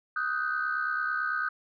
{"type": "tone cluster", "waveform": "sine", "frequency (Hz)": [1250, 1483, 1552], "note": ["D#6", "F#6", "G6"], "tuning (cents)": [8, 4, -18], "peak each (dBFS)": -31, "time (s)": [0.16, 1.49], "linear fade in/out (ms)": 5, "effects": ["tanh soft clip ceiling -19 dBFS"]}